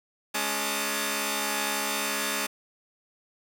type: tone cluster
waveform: 5% pulse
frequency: 210.5 / 280.4 / 896 / 1214 Hz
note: G#3 / C#4 / A5 / D#6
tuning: +24 / +20 / +31 / -43 cents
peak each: -21 dBFS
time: 0.34-2.47 s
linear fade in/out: 10 ms
effects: none